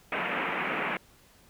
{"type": "band-pass noise", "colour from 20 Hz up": "white", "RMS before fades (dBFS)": -31, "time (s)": [0.12, 0.97], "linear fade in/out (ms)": 2, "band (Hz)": [160, 2600], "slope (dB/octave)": 48, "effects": ["pink hiss -59 dBFS RMS until 1.49 s"]}